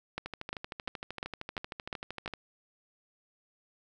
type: two click trains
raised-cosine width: 0.3 ms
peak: -18 / -22 dBFS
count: 7 / 28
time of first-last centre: 0.18-2.278 / 0.26-2.337 s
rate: 2.86 / 13 Hz
effects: none